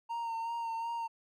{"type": "tone with vibrato", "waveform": "triangle", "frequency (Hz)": 921, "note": "A#5", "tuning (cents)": -21, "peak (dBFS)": -32, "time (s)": [0.09, 1.08], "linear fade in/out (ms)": 20, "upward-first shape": "sine", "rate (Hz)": 2.7, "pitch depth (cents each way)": 26, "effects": []}